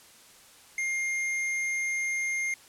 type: tone with hard clipping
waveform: sine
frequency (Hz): 2120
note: C7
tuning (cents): +22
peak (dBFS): -29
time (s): 0.78-2.54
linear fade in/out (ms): 2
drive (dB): 10
effects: white hiss -54 dBFS RMS until 2.68 s + low-pass 11000 Hz 12 dB/octave